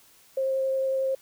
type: tone with vibrato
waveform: sine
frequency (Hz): 532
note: C5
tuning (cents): +29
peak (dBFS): -23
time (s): 0.37-1.15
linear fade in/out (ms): 5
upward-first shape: triangle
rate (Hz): 11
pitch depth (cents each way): 9
effects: white hiss -57 dBFS RMS until 1.21 s